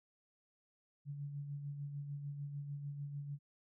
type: tone with tremolo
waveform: sine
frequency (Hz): 143.2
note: D3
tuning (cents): -43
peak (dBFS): -39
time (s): 1.05-3.39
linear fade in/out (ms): 50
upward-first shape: sine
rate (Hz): 6.7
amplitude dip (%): 45
effects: none